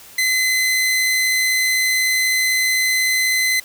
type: tone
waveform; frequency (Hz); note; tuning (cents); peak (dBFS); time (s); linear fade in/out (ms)
sawtooth; 2039; C7; -45; -12; 0.18-3.6; 5
effects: white hiss -42 dBFS RMS until 3.64 s